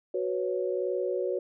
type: chord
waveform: sine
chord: F# suspended fourth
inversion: none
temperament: just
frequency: 370 / 493.3 / 555 Hz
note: F#4 / B4 / C#5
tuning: 0 / -2 / +2 cents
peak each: -30 / -32 / -32 dBFS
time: 0.14-1.39 s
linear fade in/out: 5 ms
effects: none

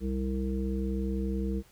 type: harmonic tone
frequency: 65.41 Hz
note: C2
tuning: in tune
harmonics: 1 / 3 / 5 / 7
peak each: -31 / -32 / -37 / -39 dBFS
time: 0-1.63 s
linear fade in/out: 50 ms
effects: pink hiss -60 dBFS RMS until 1.71 s

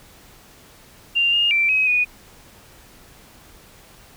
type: tone with pitch steps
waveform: sine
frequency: 2786 / 2833 / 2345 / 2541 / 2469 Hz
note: F7 / F7 / D7 / D#7 / D#7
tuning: -5 / +24 / -3 / +36 / -14 cents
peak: -15 dBFS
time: 1.15-2.05 s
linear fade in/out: 20 ms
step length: 180 ms
effects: pink hiss -48 dBFS RMS until 4.16 s

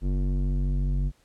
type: tone with low-pass filter sweep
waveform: square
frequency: 47.25 Hz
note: F#1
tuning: 37 cents sharp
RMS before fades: -25 dBFS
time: 0.01-1.12 s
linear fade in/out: 50 ms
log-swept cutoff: 280 to 170 Hz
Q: 1.3
effects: pink hiss -64 dBFS RMS until 1.24 s + low-pass 11000 Hz 12 dB/octave

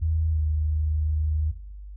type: tone with pitch glide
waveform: sine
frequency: 80 to 77.05 Hz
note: D#2 to D#2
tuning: +49 to -16 cents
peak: -21 dBFS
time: 0.01-1.52 s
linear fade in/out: 20 ms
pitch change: -65 cents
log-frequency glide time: 0.31-0.39 s
effects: noise-tail reverb RT60 0.7 s tail -17 dB re dry + added 50 Hz sine -37 dBFS peak until 1.96 s

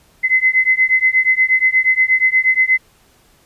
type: beating tone pair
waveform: sine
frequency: 2041 / 2049.4 Hz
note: C7 / C7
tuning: -44 / -36 cents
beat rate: 8.4 Hz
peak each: -14 dBFS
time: 0.23-2.78 s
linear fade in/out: 20 ms
effects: pink hiss -53 dBFS RMS until 3.45 s + resampled to 32000 Hz

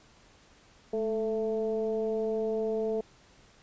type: tone with frequency modulation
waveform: sine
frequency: 440 Hz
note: A4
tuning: in tune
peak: -27 dBFS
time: 0.93-3.01 s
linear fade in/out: 5 ms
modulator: 226 Hz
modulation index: 0.75
effects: pink hiss -59 dBFS RMS until 3.62 s + resampled to 16000 Hz

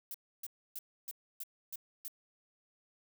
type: noise bursts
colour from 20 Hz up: violet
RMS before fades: -42 dBFS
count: 7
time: 0.11-2.081 s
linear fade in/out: 2 ms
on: 33 ms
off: 290 ms
effects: none

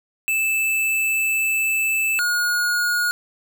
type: tone pair in turn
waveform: square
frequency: 2632 / 1440.1 Hz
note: E7 / F#6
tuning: -3 / -47 cents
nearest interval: minor seventh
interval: 1044 cents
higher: first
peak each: -19 dBFS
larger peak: neither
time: 0.28-2.19 / 2.19-3.11 s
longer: first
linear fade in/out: 0 ms
effects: 9-bit

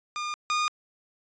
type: tone pair in turn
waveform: sawtooth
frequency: 1211 / 1223.7 Hz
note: D#6 / D#6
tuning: -47 / -29 cents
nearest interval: unison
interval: 18 cents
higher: second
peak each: -26 / -20 dBFS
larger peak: second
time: 0.16-0.34 / 0.5-0.68 s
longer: neither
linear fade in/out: 0 ms
effects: resampled to 16000 Hz

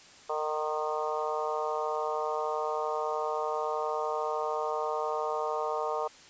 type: harmonic tone with a mistuned harmonic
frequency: 153.2 Hz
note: D#3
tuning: 27 cents flat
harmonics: 3 / 4 / 5 / 6 / 7 / 8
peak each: -34 / -35 / -36 / -37 / -37 / -38 dBFS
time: 0.29-6.08 s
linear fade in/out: 10 ms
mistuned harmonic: 6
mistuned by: +19 cents
effects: white hiss -53 dBFS RMS until 6.29 s + resampled to 16000 Hz

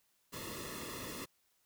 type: noise with comb filter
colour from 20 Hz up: pink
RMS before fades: -44 dBFS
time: 0.32-1.26 s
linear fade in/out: 20 ms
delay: 1.3 ms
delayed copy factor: -0.9
effects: white hiss -75 dBFS RMS until 1.65 s

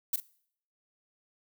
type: noise with echo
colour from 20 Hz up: violet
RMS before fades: -28 dBFS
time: 0.13-0.16 s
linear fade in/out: 5 ms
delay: 42 ms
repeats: 1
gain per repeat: -10 dB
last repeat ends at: 0.202 s
effects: noise-tail reverb RT60 0.6 s tail -21 dB re dry

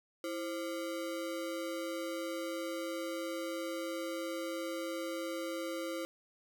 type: ring-modulated tone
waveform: square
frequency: 430 Hz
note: A4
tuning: 40 cents flat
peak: -34 dBFS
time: 0.24-6.05 s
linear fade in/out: 0 ms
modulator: 98.5 Hz
effects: none

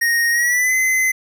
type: tone with pitch glide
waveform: square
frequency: 1864.7 to 2045 Hz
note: A#6 to C7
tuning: 0 to -40 cents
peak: -15 dBFS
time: 0.01-1.12 s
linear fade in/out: 10 ms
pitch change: +160 cents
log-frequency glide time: 0.31-0.75 s
effects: none

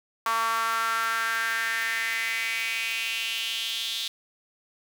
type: tone with high-pass filter sweep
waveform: sawtooth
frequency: 226.6 Hz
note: A#3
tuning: 49 cents flat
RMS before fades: -28 dBFS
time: 0.26-4.08 s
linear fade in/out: 2 ms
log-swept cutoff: 1100 to 3600 Hz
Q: 4.8
effects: none

